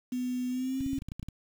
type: tone with pitch glide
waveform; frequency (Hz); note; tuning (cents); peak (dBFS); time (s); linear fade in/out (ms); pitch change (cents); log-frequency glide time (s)
sine; 250 to 271.1; B3 to C#4; +21 to -38; -29; 0.12-0.99; 5; +141; 0.49-0.87
type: clicks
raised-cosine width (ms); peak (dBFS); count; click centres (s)
5; -27; 10; 0.808 / 0.863 / 0.932 / 0.982 / 1.021 / 1.086 / 1.119 / 1.196 / 1.229 / 1.286
effects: 8-bit